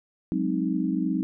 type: chord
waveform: sine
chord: Ab dominant seventh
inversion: third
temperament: equal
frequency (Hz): 185 / 207.7 / 261.6 / 311.1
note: Gb3 / Ab3 / C4 / Eb4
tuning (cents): 0 / 0 / 0 / 0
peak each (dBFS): -28 / -31 / -28 / -28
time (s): 0.32-1.23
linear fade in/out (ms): 0
effects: none